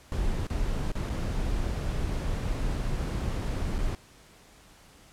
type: noise with dropouts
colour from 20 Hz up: brown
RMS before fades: -29 dBFS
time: 0.12-3.95 s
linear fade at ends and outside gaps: 1 ms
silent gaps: 0.469-0.501 / 0.918-0.953 / 1.095-1.099 / 3.783-3.787 s
effects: pink hiss -55 dBFS RMS until 5.12 s + low-pass 11000 Hz 12 dB/octave